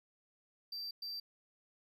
triangle tone bursts at uneven times, 4685 Hz, D8, 5 cents flat, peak -39 dBFS, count 2, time 0.72-0.91 / 1.02-1.2 s, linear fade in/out 5 ms, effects none

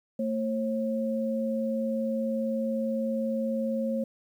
sine tone pair together, 225.6 / 540 Hz, A3 / C#5, +44 / -45 cents, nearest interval octave + minor third, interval 1511 cents, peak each -28 / -30 dBFS, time 0.19-4.04 s, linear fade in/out 5 ms, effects 10-bit

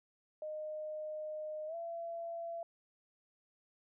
sine tone with pitch glide, 615 to 674.5 Hz, D#5 to E5, -20 to +40 cents, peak -39 dBFS, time 0.42-2.63 s, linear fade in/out 2 ms, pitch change +160 cents, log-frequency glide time 1.67-1.75 s, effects none

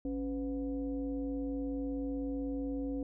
sine tone with frequency modulation, 277.2 Hz, C#4, in tune, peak -33 dBFS, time 0.05-3.03 s, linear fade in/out 2 ms, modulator 225 Hz, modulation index 0.75, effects none

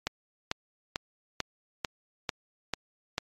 click train, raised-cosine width 0.2 ms, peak -11 dBFS, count 8, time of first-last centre 0.07-3.181 s, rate 2.25 Hz, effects MP3 64 kbps

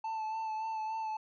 triangle tone with vibrato, 880 Hz, A5, in tune, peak -32 dBFS, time 0.04-1.17 s, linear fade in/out 5 ms, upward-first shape sine, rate 3.5 Hz, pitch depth 24 cents each way, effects resampled to 16000 Hz

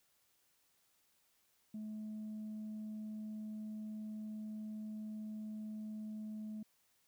sine tone, 214.8 Hz, A3, 41 cents flat, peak -40 dBFS, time 1.74-6.63 s, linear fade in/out 5 ms, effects tanh soft clip ceiling -40 dBFS + white hiss -75 dBFS RMS until 7.07 s

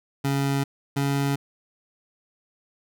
25% pulse tone pair in turn, 138.59 / 139.72 Hz, C#3 / C#3, 0 / +14 cents, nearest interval unison, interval 14 cents, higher second, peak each -18 dBFS, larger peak neither, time 0.24-0.64 / 0.96-1.36 s, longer neither, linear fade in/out 10 ms, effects none

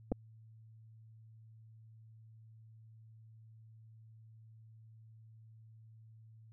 clicks, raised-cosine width 2 ms, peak -21 / -22 dBFS, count 2, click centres 0.118 / 0.122 s, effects added 111 Hz sine -55 dBFS peak until 6.52 s

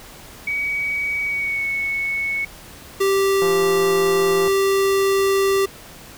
sine tone with pitch glide, 2263 to 2209 Hz, C#7 to C#7, +35 to -7 cents, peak -20 dBFS, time 0.47-2.45 s, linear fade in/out 5 ms, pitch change -42 cents, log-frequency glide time 1.27-1.65 s
square tone, 391 Hz, G4, 4 cents flat, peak -16 dBFS, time 3-5.66 s, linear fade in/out 10 ms
click train, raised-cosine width 1 ms, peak -16 dBFS, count 184, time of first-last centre 3.42-4.478 s, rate 173 Hz
effects pink hiss -41 dBFS RMS until 6.17 s

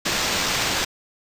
violet noise with sample-and-hold, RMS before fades -23 dBFS, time 0.05-0.85 s, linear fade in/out 10 ms, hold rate 11025 Hz, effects resampled to 32000 Hz

